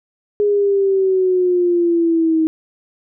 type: exponential sweep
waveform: sine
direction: down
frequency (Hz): 415.3 to 316.4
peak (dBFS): -12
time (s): 0.4-2.47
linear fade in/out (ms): 0
effects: none